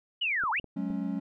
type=linear two-way sweep; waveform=sine; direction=down then up; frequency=3020 to 830.6 to 3020 Hz; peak=-26 dBFS; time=0.21-0.6 s; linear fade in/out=10 ms; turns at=0.51 s
type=clicks; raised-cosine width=2 ms; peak=-31 dBFS; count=4; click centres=0.437 / 0.598 / 0.643 / 0.904 s
type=chord; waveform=triangle; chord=F# suspended second; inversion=none; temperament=equal with one note detuned; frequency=185 / 211.6 / 277.2 Hz; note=F#3 / G#3 / C#4; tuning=0 / +33 / 0 cents; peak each=-32 dBFS; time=0.76-1.2 s; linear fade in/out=10 ms
effects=none